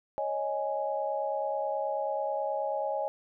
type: chord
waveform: sine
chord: C# suspended second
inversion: none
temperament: just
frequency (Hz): 554.4 / 623.7 / 831.5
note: C#5 / D#5 / G#5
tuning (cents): 0 / +4 / +2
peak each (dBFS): -33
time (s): 0.18-3.08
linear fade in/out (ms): 0
effects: none